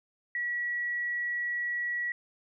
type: tone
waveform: sine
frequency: 1930 Hz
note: B6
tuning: 40 cents flat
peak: -29 dBFS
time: 0.35-2.12 s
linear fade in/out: 2 ms
effects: none